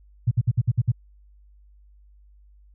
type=tone bursts; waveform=sine; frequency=119.2 Hz; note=A#2; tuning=39 cents sharp; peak=-15 dBFS; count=7; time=0.27-0.919 s; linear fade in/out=10 ms; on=43 ms; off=58 ms; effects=added 50 Hz sine -50 dBFS peak until 2.74 s